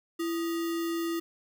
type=tone with sample-and-hold; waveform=sine; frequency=334.6 Hz; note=E4; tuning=26 cents sharp; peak=-28 dBFS; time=0.19-1.2 s; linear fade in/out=10 ms; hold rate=1575 Hz; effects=none